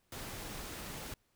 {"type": "noise", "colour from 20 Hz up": "pink", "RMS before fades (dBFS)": -44, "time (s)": [0.12, 1.14], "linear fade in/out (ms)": 2, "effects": ["pink hiss -75 dBFS RMS until 1.35 s"]}